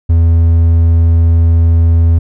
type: tone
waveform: triangle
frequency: 83.1 Hz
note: E2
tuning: 15 cents sharp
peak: -3 dBFS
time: 0.09-2.19 s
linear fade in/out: 10 ms
effects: none